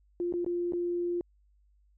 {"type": "tone with dropouts", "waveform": "sine", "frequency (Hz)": 349.2, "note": "F4", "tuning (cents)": 0, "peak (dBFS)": -28, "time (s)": [0.2, 1.21], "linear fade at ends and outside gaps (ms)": 1, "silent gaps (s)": [[0.325, 0.338], [0.446, 0.463], [0.723, 0.734]], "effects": ["added 50 Hz sine -62 dBFS peak until 1.97 s"]}